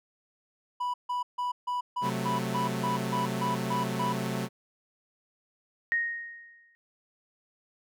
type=tone bursts; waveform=triangle; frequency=985 Hz; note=B5; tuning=5 cents flat; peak=-26 dBFS; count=12; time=0.8-4.13 s; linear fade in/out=10 ms; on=140 ms; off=150 ms
type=chord; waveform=sawtooth; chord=F# diminished; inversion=second; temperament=equal; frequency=130.81 / 185 / 220 Hz; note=C3 / F#3 / A3; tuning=0 / 0 / 0 cents; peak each=-30 dBFS; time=2.01-4.49 s; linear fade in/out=50 ms
type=tone with exponential decay; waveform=sine; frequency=1864.7 Hz; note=A#6; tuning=in tune; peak=-22 dBFS; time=5.92-6.75 s; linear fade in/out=0 ms; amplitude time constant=180 ms
effects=none